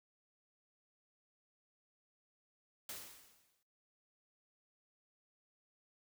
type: noise with exponential decay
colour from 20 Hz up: white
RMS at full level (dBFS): -44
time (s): 2.89-3.63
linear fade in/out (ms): 2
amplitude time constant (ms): 160
effects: noise-tail reverb RT60 0.7 s tail -24 dB re dry